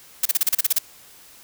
blue noise bursts, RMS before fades -18 dBFS, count 10, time 0.23-0.786 s, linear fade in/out 5 ms, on 25 ms, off 34 ms, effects white hiss -48 dBFS RMS until 1.43 s

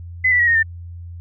sine tone with pitch steps, 2026 / 1967.2 / 1910.1 / 1854.6 / 1800.8 Hz, B6 / B6 / A#6 / A#6 / A6, +44 / -7 / +42 / -9 / +40 cents, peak -12 dBFS, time 0.24-0.63 s, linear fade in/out 10 ms, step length 78 ms, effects added 86 Hz sine -31 dBFS peak until 1.2 s

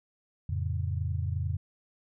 sine chord, F augmented, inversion none, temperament equal, 87.31 / 110 / 138.59 Hz, F2 / A2 / C#3, 0 / 0 / 0 cents, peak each -30 / -34 / -35 dBFS, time 0.49-1.57 s, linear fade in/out 5 ms, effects none

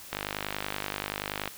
click train, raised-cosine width 0.3 ms, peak -14 dBFS, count 69, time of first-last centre 0.13-1.477 s, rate 50.5 Hz, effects white hiss -46 dBFS RMS until 1.57 s

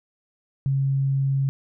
sine tone, 136.4 Hz, C#3, 28 cents flat, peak -19 dBFS, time 0.66-1.49 s, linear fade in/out 0 ms, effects none

